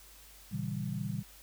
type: chord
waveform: sine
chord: A# diminished seventh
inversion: none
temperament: equal with one note detuned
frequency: 116.54 / 138.59 / 162.17 / 196 Hz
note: A#2 / C#3 / E3 / G3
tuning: 0 / 0 / -28 / 0 cents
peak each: -39 / -39 / -39 / -38 dBFS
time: 0.51-1.23 s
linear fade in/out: 20 ms
effects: added 50 Hz sine -58 dBFS peak until 1.42 s + white hiss -56 dBFS RMS until 1.42 s